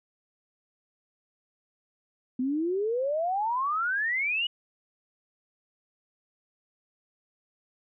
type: exponential sweep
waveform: sine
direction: up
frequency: 246.8 to 2960 Hz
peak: -25 dBFS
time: 2.39-4.47 s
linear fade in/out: 5 ms
effects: none